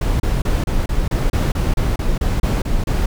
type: noise bursts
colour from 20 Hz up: brown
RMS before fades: -17 dBFS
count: 14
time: 0.01-3.06 s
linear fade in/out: 5 ms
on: 190 ms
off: 30 ms
effects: none